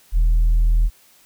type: tone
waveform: sine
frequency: 40.23 Hz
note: E1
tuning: 41 cents flat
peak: -10 dBFS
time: 0.12-0.9 s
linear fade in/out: 50 ms
effects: tanh soft clip ceiling -11 dBFS + white hiss -53 dBFS RMS until 1.25 s